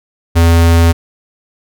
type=tone; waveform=square; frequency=83.8 Hz; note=E2; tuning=29 cents sharp; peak=-6 dBFS; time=0.35-0.93 s; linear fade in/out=20 ms; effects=none